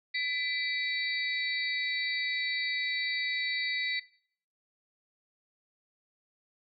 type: tone cluster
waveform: sine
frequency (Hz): 1999 / 2329 / 3839 / 4499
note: B6 / D7 / B7 / C#8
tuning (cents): +20 / -15 / -50 / +25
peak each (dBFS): -31 / -37 / -37 / -38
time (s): 0.14-4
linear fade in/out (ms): 10
effects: noise-tail reverb RT60 0.6 s tail -21 dB re dry